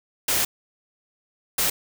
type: noise bursts at uneven times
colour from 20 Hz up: white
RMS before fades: -22 dBFS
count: 2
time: 0.28-0.45 / 1.58-1.7 s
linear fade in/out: 5 ms
effects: none